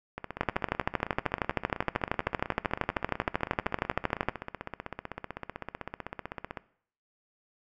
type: two click trains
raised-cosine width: 0.5 ms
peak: -10 / -20 dBFS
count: 51 / 102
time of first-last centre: 0.41-4.286 / 0.18-6.572 s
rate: 12.9 / 15.8 Hz
effects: noise-tail reverb RT60 0.6 s tail -19 dB re dry